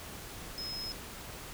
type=tone in noise; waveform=sine; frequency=5140 Hz; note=E8; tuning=45 cents flat; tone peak=-37 dBFS; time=0.58-0.92 s; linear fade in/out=0 ms; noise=pink; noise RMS=-45 dBFS; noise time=0-1.53 s; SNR=+5 dB; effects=none